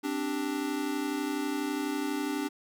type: chord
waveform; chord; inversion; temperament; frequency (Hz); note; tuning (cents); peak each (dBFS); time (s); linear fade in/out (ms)
square; C suspended second; none; equal; 261.6 / 293.7 / 392; C4 / D4 / G4; 0 / 0 / 0; -37 / -32 / -38; 0.03-2.49; 20
effects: none